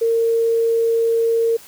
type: tone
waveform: sine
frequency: 458.3 Hz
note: A#4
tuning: 29 cents flat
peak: -14 dBFS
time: 0.01-1.57 s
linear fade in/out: 10 ms
effects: white hiss -43 dBFS RMS until 1.67 s